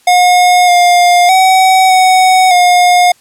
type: tone with pitch steps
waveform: square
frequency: 720 / 707 / 755 / 746 / 715 Hz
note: F#5 / F5 / F#5 / F#5 / F5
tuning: -47 / +21 / +35 / +14 / +41 cents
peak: -5 dBFS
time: 0.07-3.12 s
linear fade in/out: 5 ms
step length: 610 ms
effects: white hiss -48 dBFS RMS until 3.2 s + low-pass 11000 Hz 12 dB/octave